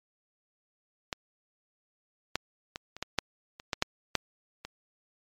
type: clicks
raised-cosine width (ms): 0.2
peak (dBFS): -14 / -10 / -18 / -25 / -14 / -7 / -26 / -11 / -7 / -6 / -21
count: 11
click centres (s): 1.128 / 2.356 / 2.759 / 2.966 / 3.026 / 3.187 / 3.599 / 3.732 / 3.824 / 4.153 / 4.65
effects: MP3 96 kbps